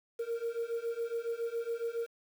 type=beating tone pair; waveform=triangle; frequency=460.7 / 467.9 Hz; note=A#4 / A#4; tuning=-20 / +6 cents; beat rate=7.2 Hz; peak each=-34 / -33 dBFS; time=0.19-2.07 s; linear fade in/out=10 ms; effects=tanh soft clip ceiling -26 dBFS + 9-bit